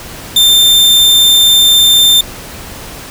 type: tone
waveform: 40% pulse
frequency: 3584 Hz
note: A7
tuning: 31 cents sharp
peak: -3 dBFS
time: 0.36-2.21 s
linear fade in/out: 5 ms
effects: pink hiss -28 dBFS RMS until 3.1 s